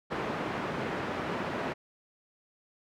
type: band-pass noise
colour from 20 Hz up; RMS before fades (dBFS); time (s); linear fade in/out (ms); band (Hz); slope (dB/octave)
pink; -34; 0.1-1.74; 20; 180 to 1800; 12
effects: none